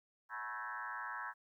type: tone with frequency modulation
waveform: sine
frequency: 1318.5 Hz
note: E6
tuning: in tune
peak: -40 dBFS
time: 0.29-1.34 s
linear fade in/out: 50 ms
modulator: 114 Hz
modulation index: 3.8
effects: 13-bit